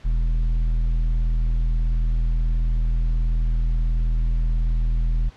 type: tone with tanh clipping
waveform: sine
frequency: 40.73 Hz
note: E1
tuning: 20 cents flat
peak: -19 dBFS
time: 0.04-5.3 s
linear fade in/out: 20 ms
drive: 8 dB
effects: pink hiss -50 dBFS RMS until 5.36 s + low-pass 4000 Hz 12 dB/octave